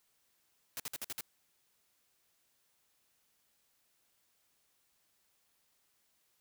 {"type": "noise bursts", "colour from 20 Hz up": "white", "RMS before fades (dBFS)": -40, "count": 6, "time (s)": [0.77, 1.208], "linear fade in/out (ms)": 0, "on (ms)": 28, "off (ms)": 54, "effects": ["white hiss -75 dBFS RMS until 6.4 s"]}